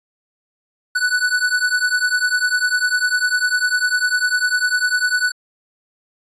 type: beating tone pair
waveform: square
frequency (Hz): 1480 / 1490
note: F#6 / F#6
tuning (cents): 0 / +12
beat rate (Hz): 10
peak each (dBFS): -20 / -19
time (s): 0.95-5.32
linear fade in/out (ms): 10
effects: resampled to 22050 Hz